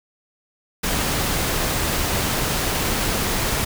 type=noise; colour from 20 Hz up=pink; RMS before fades=-22 dBFS; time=0.83-3.65 s; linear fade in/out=10 ms; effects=none